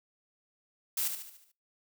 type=noise with echo; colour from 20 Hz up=blue; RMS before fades=-31 dBFS; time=0.97-1.08 s; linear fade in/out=5 ms; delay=73 ms; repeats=6; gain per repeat=-6 dB; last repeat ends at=1.518 s; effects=noise-tail reverb RT60 0.3 s tail -23 dB re dry